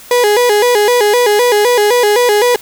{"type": "tone with vibrato", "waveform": "35% pulse", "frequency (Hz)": 450.8, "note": "A4", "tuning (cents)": 42, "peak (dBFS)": -6, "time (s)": [0.11, 2.56], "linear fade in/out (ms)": 2, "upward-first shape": "square", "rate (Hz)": 3.9, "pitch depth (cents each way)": 140, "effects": ["white hiss -36 dBFS RMS until 2.61 s"]}